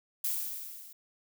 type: noise with level ramp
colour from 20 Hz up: violet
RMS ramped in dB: -30 to -51 dBFS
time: 0.24-0.93 s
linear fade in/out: 5 ms
effects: none